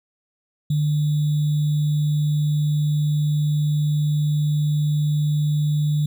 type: tone with sample-and-hold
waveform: sine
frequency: 150 Hz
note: D3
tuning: 37 cents sharp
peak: -17 dBFS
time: 0.7-6.06 s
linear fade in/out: 5 ms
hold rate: 3675 Hz
effects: none